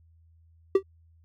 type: tone with exponential decay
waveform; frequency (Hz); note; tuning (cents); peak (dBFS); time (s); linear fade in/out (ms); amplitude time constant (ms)
triangle; 387.3; G4; -21; -11; 0.75-0.83; 5; 16
effects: added 82 Hz sine -56 dBFS peak until 1.24 s